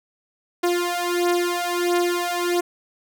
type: beating tone pair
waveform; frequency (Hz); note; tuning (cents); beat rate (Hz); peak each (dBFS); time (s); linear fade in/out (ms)
sawtooth; 350.1 / 351.6; F4 / F4; +4 / +12; 1.5; -19; 0.63-2.61; 10
effects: none